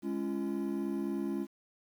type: chord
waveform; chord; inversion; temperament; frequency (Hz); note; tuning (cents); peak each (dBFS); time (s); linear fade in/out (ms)
triangle; Db major; second; equal with one note detuned; 207.7 / 277.2 / 340.9; Ab3 / Db4 / F4; 0 / 0 / -42; -34; 0.02-1.47; 50
effects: tanh soft clip ceiling -21 dBFS + 10-bit